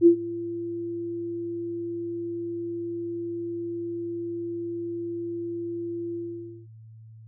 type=tone with ADSR envelope; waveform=sine; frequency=341.1 Hz; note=F4; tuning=41 cents flat; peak=-9 dBFS; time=0.01-6.67 s; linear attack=53 ms; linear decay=91 ms; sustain=-20 dB; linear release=520 ms; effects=added 111 Hz sine -44 dBFS peak until 7.27 s